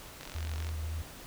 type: click train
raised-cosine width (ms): 0.2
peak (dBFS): -26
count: 23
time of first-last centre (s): 0.21-0.69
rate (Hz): 45.8
type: tone with vibrato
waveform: sine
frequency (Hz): 79.1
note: D#2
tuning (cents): +29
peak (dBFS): -33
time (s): 0.35-1.02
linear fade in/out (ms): 0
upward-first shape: sine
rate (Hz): 3.9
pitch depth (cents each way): 21
effects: pink hiss -48 dBFS RMS until 1.26 s